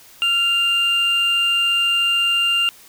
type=tone pair together; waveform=triangle; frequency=1377.8 / 2794 Hz; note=F6 / F7; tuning=-24 / 0 cents; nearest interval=octave; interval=1224 cents; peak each=-24 / -13 dBFS; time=0.22-2.69 s; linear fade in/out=0 ms; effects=tanh soft clip ceiling -9 dBFS + white hiss -46 dBFS RMS until 2.88 s